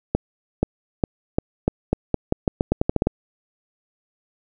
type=accelerating click train; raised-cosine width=2 ms; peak=-4 dBFS; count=16; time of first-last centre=0.15-3.07 s; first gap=480 ms; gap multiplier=0.85; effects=none